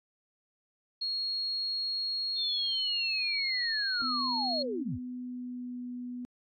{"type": "tone", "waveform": "sine", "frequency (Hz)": 4297, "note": "C8", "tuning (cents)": 45, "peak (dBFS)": -30, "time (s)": [1.01, 4.63], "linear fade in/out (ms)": 10}
{"type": "linear sweep", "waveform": "sine", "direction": "down", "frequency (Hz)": [3666, 51.91], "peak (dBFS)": -32, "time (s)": [2.35, 4.99], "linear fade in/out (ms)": 50}
{"type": "tone with pitch glide", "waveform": "sine", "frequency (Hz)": [250, 246.4], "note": ["B3", "B3"], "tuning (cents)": [21, -4], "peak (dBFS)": -36, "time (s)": [4.02, 6.25], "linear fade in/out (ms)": 0, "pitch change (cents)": -25, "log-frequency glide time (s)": [4.93, 5.86]}
{"effects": ["AAC 32 kbps"]}